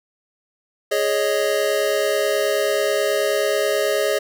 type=chord; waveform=square; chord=Ab suspended fourth; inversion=none; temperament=just; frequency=415.3 / 553.7 / 623 Hz; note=Ab4 / Db5 / Eb5; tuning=0 / -2 / +2 cents; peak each=-23 / -23 / -23 dBFS; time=0.91-4.19 s; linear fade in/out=10 ms; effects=none